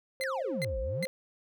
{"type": "tone with pitch glide", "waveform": "sine", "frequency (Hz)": [531, 526.7], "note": ["C5", "C5"], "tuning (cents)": [25, 11], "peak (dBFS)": -33, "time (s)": [0.2, 1.07], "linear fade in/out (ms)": 0, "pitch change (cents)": -14, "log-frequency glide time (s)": [0.76, 0.81]}
{"type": "tone bursts", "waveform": "30% pulse", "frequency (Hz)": 2066, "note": "C7", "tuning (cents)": -22, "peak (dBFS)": -29, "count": 3, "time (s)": [0.21, 1.054], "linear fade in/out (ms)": 0, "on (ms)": 28, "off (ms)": 380}
{"type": "exponential two-way sweep", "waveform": "triangle", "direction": "down then up", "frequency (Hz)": [2093, 49, 207.5], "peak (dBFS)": -31, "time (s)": [0.23, 1.05], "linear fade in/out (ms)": 10, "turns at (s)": 0.79}
{"effects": []}